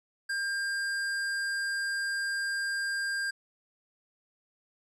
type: tone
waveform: square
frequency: 1600 Hz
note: G6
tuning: 35 cents sharp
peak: -30 dBFS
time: 0.29-3.31 s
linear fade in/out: 10 ms
effects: low-pass 10000 Hz 12 dB/octave